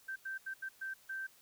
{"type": "tone bursts at uneven times", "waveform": "sine", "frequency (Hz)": 1561, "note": "G6", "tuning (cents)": -8, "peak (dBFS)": -38, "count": 6, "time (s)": [[0.08, 0.16], [0.25, 0.38], [0.46, 0.54], [0.62, 0.69], [0.81, 0.94], [1.09, 1.27]], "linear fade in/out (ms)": 10, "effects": ["white hiss -64 dBFS RMS until 1.41 s"]}